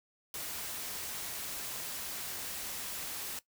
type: noise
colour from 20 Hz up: white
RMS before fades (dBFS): -40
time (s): 0.34-3.39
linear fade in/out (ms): 2
effects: noise-tail reverb RT60 0.1 s tail -17 dB re dry